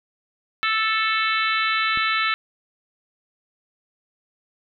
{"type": "harmonic tone", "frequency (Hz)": 440, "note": "A4", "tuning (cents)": 0, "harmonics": [3, 4, 5, 6, 7, 8, 9], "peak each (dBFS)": [-23, -26, -26, -28, -32, -33, -30], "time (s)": [0.63, 2.34], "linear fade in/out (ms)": 0}
{"type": "click", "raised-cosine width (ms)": 3, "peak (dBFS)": -25, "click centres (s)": 1.974}
{"effects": []}